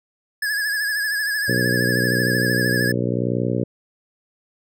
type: tone with vibrato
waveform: square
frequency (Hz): 1688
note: G#6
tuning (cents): +28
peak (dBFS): -21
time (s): 0.42-2.92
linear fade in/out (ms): 5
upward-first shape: sine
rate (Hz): 13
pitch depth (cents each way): 61
type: harmonic tone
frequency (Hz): 60.9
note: B1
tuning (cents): -24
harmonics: 2 / 3 / 4 / 5 / 6 / 7 / 8 / 9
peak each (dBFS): -24 / -26 / -27 / -28 / -29 / -29 / -30 / -31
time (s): 1.48-3.64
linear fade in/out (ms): 5
effects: none